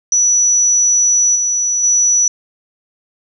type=tone with level steps; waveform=sine; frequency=5910 Hz; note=F#8; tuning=3 cents flat; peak=-9 / -13 / -9 dBFS; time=0.12-2.28 s; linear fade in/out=2 ms; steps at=1.35 / 1.83 s; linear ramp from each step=10 ms; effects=none